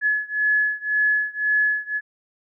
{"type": "beating tone pair", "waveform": "sine", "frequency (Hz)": [1703, 1704.9], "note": ["G#6", "G#6"], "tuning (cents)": [43, 45], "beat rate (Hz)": 1.9, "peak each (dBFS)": [-21, -22], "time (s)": [0.01, 2.01], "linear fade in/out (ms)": 50, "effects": []}